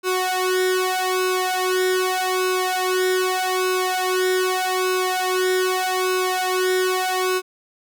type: tone with flanger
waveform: sawtooth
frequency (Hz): 370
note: F#4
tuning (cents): 0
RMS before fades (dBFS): -21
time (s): 0.03-7.42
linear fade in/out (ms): 50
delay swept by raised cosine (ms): 0.76 to 2.16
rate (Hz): 0.82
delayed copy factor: +1
effects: none